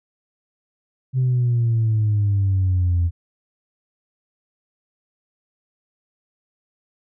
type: exponential sweep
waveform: sine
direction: down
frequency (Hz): 130.9 to 84.4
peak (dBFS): -14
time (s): 1.13-3.11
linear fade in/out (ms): 50
effects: tanh soft clip ceiling -13 dBFS